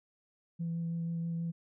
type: tone with vibrato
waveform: sine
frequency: 167.3 Hz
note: E3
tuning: 26 cents sharp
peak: -31 dBFS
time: 0.59-1.52 s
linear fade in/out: 20 ms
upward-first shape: sine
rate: 6.2 Hz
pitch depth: 10 cents each way
effects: tanh soft clip ceiling -29 dBFS